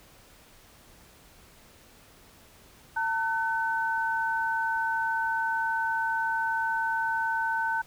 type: tone pair together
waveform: sine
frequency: 900 / 1513.6 Hz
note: A5 / F#6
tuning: +39 / +39 cents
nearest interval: major sixth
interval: 900 cents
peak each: -28 dBFS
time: 2.96-7.82 s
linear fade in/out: 10 ms
effects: pink hiss -55 dBFS RMS until 7.86 s